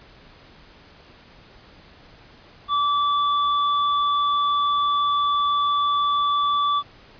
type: tone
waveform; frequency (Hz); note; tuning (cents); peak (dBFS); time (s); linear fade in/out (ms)
square; 1158; D6; -25; -19; 2.68-6.83; 50
effects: pink hiss -49 dBFS RMS until 7.19 s + resampled to 11025 Hz